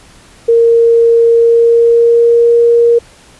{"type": "tone with pitch glide", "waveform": "sine", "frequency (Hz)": [463.5, 469.7], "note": ["A#4", "A#4"], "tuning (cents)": [-10, 13], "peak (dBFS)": -4, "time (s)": [0.48, 2.99], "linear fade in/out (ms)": 10, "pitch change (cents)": 23, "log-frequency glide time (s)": [1.3, 2.5], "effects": ["pink hiss -41 dBFS RMS until 3.39 s", "resampled to 24000 Hz"]}